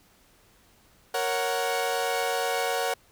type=chord; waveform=sawtooth; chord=F# major; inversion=first; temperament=equal; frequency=466.2 / 554.4 / 740 Hz; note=A#4 / C#5 / F#5; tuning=0 / 0 / 0 cents; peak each=-26 / -27 / -25 dBFS; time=1.14-2.94 s; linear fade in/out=5 ms; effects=pink hiss -60 dBFS RMS until 3.11 s